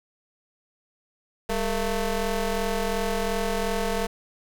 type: ring-modulated tone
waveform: 20% pulse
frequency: 219.6 Hz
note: A3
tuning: 3 cents flat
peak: -16 dBFS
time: 1.49-4.07 s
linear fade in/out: 10 ms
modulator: 241 Hz
effects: none